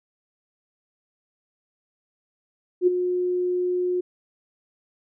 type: tone with ADSR envelope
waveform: sine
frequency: 360.1 Hz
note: F#4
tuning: 47 cents flat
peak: -12 dBFS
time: 2.81-4.01 s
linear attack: 62 ms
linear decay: 14 ms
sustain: -9 dB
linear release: 10 ms
effects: none